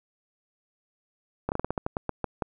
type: slowing click train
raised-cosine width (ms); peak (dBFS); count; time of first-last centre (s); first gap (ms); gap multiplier
1; -13; 12; 1.49-2.422; 29; 1.2
effects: none